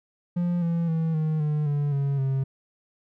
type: tone with pitch steps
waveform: triangle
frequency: 174.9 / 168.46 / 162.25 / 156.27 / 150.51 / 144.96 / 139.62 / 134.48 Hz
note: F3 / E3 / E3 / D#3 / D3 / D3 / C#3 / C3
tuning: +3 / +38 / -27 / +8 / +43 / -22 / +13 / +48 cents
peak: -20 dBFS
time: 0.36-2.44 s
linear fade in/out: 10 ms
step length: 260 ms
effects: none